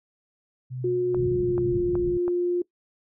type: tone with tremolo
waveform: sine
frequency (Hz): 127.3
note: C3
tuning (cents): -47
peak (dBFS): -29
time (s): 0.7-1.79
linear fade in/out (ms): 20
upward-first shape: triangle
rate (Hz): 2.2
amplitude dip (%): 65
type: tone with pitch glide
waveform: sine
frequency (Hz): 360.9 to 353.1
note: F#4 to F4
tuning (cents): -43 to +19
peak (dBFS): -21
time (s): 0.84-2.62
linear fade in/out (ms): 5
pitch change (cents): -38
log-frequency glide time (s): 1.24-1.64
type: clicks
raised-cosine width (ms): 1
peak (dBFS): -21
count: 4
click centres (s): 1.146 / 1.58 / 1.954 / 2.28
type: low-pass noise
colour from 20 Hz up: white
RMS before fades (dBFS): -34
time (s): 1.16-2.18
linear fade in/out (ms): 10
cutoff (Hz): 200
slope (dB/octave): 48
effects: noise-tail reverb RT60 0.1 s tail -21 dB re dry